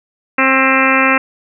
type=harmonic tone with a mistuned harmonic; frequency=265.5 Hz; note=C4; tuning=25 cents sharp; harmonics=1 / 2 / 3 / 4 / 5 / 6 / 7 / 8 / 9 / 10; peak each=-17 / -19 / -23 / -18 / -17 / -19 / -19 / -19 / -18 / -18 dBFS; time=0.38-1.18 s; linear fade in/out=5 ms; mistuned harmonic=8; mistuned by=-32 cents; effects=none

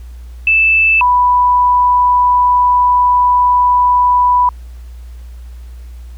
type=tone pair in turn; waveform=sine; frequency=2637 / 987.8 Hz; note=E7 / B5; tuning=0 / 0 cents; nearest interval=octave + perfect fourth; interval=1700 cents; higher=first; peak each=-7 dBFS; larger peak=neither; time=0.47-1.01 / 1.01-4.49 s; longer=second; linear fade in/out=2 ms; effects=added 60 Hz sine -28 dBFS peak until 6.17 s + pink hiss -50 dBFS RMS until 6.17 s

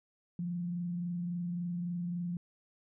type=tone with frequency modulation; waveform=sine; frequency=174.61 Hz; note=F3; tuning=in tune; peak=-33 dBFS; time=0.39-2.37 s; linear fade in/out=2 ms; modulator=23.6 Hz; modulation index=0.21; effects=none

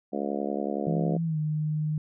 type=harmonic tone; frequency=70.8 Hz; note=C#2; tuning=37 cents sharp; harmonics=3 / 4 / 5 / 6 / 7 / 8 / 9 / 10; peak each=-33 / -34 / -35 / -36 / -36 / -37 / -38 / -38 dBFS; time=0.12-1.18 s; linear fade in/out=20 ms
type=tone with pitch glide; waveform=sine; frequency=166.1 to 153.2 Hz; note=E3 to D#3; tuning=+13 to -27 cents; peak=-25 dBFS; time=0.87-1.98 s; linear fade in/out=2 ms; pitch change=-140 cents; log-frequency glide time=1.24-1.38 s
effects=none

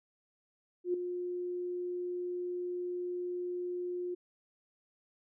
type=tone with ADSR envelope; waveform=sine; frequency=356.5 Hz; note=F4; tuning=36 cents sharp; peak=-26 dBFS; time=0.84-4.15 s; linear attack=100 ms; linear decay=4 ms; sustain=-8 dB; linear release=12 ms; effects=none

